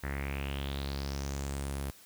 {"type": "tone with low-pass filter sweep", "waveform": "sawtooth", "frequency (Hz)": 69.3, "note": "C#2", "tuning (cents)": 0, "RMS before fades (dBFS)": -36, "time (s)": [0.03, 1.91], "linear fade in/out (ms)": 10, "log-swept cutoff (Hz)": [1800, 12000], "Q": 5, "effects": ["white hiss -56 dBFS RMS until 2.05 s"]}